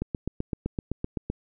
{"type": "click train", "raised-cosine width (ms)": 3, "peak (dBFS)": -15, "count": 11, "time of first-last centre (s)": [0.02, 1.3], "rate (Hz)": 7.81, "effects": []}